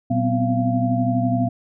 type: tone cluster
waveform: sine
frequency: 119.9 / 189.2 / 248.2 / 260.3 / 686 Hz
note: A#2 / F#3 / B3 / C4 / F5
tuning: +49 / +39 / +9 / -9 / -31 cents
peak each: -22 / -28 / -21 / -27 / -24 dBFS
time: 0.1-1.49 s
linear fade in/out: 10 ms
effects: none